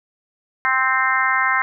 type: harmonic tone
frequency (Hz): 261.6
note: C4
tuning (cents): 0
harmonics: 3 / 4 / 5 / 6 / 7 / 8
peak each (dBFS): -27 / -21 / -23 / -22 / -22 / -23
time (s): 0.65-1.62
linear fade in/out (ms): 0
effects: none